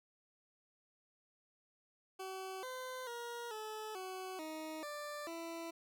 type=tone with pitch steps; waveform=20% pulse; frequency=379.3 / 512 / 473.8 / 432.3 / 374.3 / 313.9 / 590 / 332.7 Hz; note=F#4 / C5 / A#4 / A4 / F#4 / D#4 / D5 / E4; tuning=+43 / -38 / +28 / -31 / +20 / +15 / +8 / +16 cents; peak=-38 dBFS; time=2.19-5.71 s; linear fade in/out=10 ms; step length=440 ms; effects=none